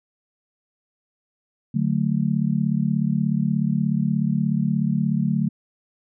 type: chord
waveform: sine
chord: D major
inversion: none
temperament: just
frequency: 146.83 / 183.54 / 220.2 Hz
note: D3 / F#3 / A3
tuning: 0 / -14 / +2 cents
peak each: -23 / -23 / -23 dBFS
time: 1.74-5.49 s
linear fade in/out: 10 ms
effects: none